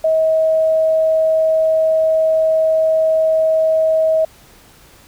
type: tone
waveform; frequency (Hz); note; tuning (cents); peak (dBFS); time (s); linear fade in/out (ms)
sine; 638; D#5; +43; -11; 0.04-4.25; 5
effects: pink hiss -46 dBFS RMS until 5.07 s